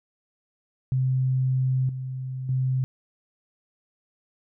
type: tone with level steps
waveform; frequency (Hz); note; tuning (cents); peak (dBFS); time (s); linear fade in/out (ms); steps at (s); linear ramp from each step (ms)
sine; 130; C3; -11; -20 / -29 / -21; 0.92-2.84; 0; 1.89 / 2.49; 2
effects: none